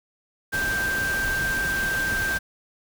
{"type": "tone in noise", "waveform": "sine", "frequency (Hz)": 1572, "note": "G6", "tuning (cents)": 4, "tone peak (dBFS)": -23, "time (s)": [0.52, 2.39], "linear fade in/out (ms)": 20, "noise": "pink", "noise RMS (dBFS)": -31, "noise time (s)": [0.52, 2.39], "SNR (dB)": 5, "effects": []}